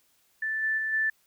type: tone with level steps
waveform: sine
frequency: 1760 Hz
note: A6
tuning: in tune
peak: -27 / -24 / -27 / -23 dBFS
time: 0.42-1.1 s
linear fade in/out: 5 ms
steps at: 0.62 / 0.77 / 0.92 s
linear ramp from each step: 20 ms
effects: white hiss -67 dBFS RMS until 1.26 s